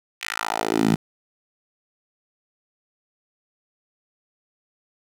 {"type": "tone with high-pass filter sweep", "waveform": "10% pulse", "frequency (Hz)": 54.9, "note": "A1", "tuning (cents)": -3, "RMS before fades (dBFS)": -23, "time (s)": [0.21, 0.96], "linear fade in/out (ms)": 10, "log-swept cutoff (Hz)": [2400, 160], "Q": 2.3, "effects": ["low-pass 12000 Hz 12 dB/octave", "8-bit"]}